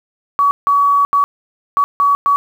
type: tone bursts at uneven times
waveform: sine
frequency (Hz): 1133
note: C#6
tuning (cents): +37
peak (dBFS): -9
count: 6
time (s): 0.39-0.51 / 0.67-1.05 / 1.13-1.24 / 1.77-1.84 / 2-2.15 / 2.26-2.36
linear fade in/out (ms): 0
effects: 7-bit